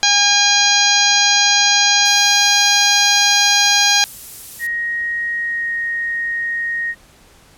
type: harmonic tone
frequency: 814 Hz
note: G#5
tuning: 35 cents flat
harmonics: 1 / 2 / 3 / 4 / 5 / 6 / 7 / 8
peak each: -20 / -19 / -20 / -19 / -17 / -19 / -22 / -18 dBFS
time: 0.03-4.04 s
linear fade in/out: 0 ms
type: noise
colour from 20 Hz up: violet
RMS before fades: -29 dBFS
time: 2.05-4.67 s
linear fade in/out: 5 ms
type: tone with pitch glide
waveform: sine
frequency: 1879 to 1866 Hz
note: A#6 to A#6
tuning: +13 to +1 cents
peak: -18 dBFS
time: 4.59-6.95 s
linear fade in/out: 50 ms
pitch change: -12 cents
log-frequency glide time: 5.37-5.73 s
effects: pink hiss -48 dBFS RMS until 7.57 s + low-pass 12000 Hz 12 dB/octave